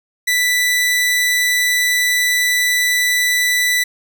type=tone; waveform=sawtooth; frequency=1978 Hz; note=B6; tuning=2 cents sharp; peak=-10 dBFS; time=0.27-3.84 s; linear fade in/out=10 ms; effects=none